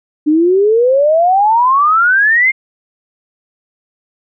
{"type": "exponential sweep", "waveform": "sine", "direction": "up", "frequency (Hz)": [293.7, 2153], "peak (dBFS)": -7, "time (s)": [0.26, 2.52], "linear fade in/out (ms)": 20, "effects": []}